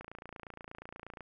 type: click train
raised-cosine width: 0.5 ms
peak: -30 dBFS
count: 35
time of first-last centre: 0.01-1.207 s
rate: 28.4 Hz
effects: none